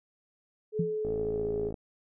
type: tone with pitch glide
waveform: sine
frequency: 430 to 416.3 Hz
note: A4 to G#4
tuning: -40 to +4 cents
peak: -29 dBFS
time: 0.72-1.72 s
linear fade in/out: 50 ms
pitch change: -56 cents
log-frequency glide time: 1.12-1.52 s
type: tone with exponential decay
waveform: sine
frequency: 169.9 Hz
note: F3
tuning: 47 cents flat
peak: -23 dBFS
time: 0.79-0.98 s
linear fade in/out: 5 ms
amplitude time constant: 40 ms
type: click train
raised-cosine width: 2 ms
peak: -24 dBFS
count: 39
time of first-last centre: 1.05-1.742 s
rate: 54.9 Hz
effects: none